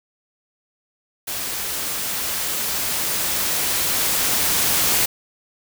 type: noise with level ramp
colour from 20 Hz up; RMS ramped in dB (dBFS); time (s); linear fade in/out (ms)
white; -27 to -18; 1.27-5.06; 10
effects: none